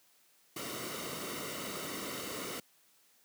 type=noise with comb filter; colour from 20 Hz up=pink; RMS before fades=-40 dBFS; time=0.56-2.6 s; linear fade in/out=5 ms; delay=1.2 ms; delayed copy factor=-0.6; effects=white hiss -67 dBFS RMS until 3.24 s + high-pass 150 Hz 12 dB/octave